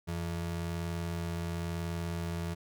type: ring-modulated tone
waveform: square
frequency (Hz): 128.9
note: C3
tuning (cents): -26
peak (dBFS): -31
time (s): 0.07-2.55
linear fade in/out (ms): 20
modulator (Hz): 40.5
effects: none